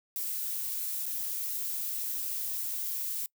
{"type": "noise with dropouts", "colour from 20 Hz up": "violet", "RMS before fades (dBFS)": -34, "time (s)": [0.16, 3.26], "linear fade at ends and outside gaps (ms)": 0, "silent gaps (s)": [1.058, 1.063], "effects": ["noise-tail reverb RT60 0.1 s tail -25 dB re dry"]}